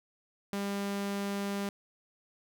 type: tone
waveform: sawtooth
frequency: 200 Hz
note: G3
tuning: 35 cents sharp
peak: -28 dBFS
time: 0.53-1.69 s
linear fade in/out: 0 ms
effects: none